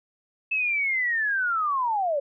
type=linear sweep; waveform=sine; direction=down; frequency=2626 to 542 Hz; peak=-22 dBFS; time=0.51-2.2 s; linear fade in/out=10 ms; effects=none